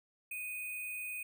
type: tone with sample-and-hold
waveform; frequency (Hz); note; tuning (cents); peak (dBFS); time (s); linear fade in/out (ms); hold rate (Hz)
sine; 2489; D#7; 0; -38; 0.31-1.23; 5; 11025
effects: none